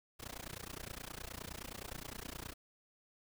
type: noise with amplitude modulation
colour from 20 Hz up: pink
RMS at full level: -43 dBFS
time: 0.19-2.54 s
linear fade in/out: 20 ms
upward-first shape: sine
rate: 29.6 Hz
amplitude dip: 100%
effects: none